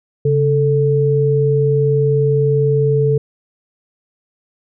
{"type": "tone pair together", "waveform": "sine", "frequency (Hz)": [138.59, 440], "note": ["C#3", "A4"], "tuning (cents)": [0, 0], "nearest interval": "octave + minor sixth", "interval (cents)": 2000, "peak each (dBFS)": -14, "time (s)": [0.25, 3.18], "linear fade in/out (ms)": 5, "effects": []}